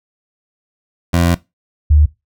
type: tone pair in turn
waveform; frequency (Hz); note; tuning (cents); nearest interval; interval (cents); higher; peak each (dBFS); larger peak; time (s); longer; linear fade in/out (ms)
20% pulse / sine; 86 / 74.85; F2 / D2; -26 / +33; major second; 241; first; -6; neither; 1.13-1.35 / 1.9-2.06; first; 10
effects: noise-tail reverb RT60 0.2 s tail -18 dB re dry